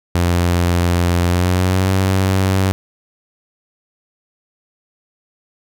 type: tone with pitch glide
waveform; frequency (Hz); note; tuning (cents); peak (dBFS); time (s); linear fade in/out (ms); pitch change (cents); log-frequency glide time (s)
sawtooth; 87.31 to 95.21; F2 to G2; 0 to -50; -9; 0.15-2.72; 0; +150; 1.24-1.91
effects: none